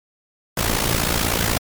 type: noise with amplitude modulation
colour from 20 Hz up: pink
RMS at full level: -17 dBFS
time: 0.57-1.58 s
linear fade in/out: 5 ms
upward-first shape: sine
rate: 56.3 Hz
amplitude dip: 75%
effects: MP3 96 kbps